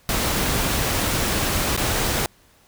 pink noise with dropouts, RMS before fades -22 dBFS, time 0.09-2.26 s, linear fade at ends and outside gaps 1 ms, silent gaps 1.765-1.775 s, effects pink hiss -56 dBFS RMS until 2.67 s

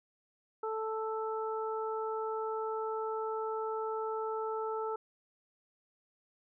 harmonic tone, 440 Hz, A4, in tune, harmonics 1 / 2 / 3, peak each -35 / -39 / -40 dBFS, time 0.63-4.96 s, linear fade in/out 5 ms, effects none

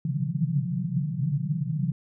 pink band-pass noise, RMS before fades -27 dBFS, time 0.05-1.92 s, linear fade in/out 2 ms, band 130 to 180 Hz, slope 96 dB/octave, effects none

